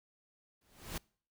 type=noise with exponential growth; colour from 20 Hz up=pink; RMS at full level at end=-37 dBFS; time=0.61-0.98 s; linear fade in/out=5 ms; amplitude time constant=80 ms; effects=noise-tail reverb RT60 0.5 s tail -26 dB re dry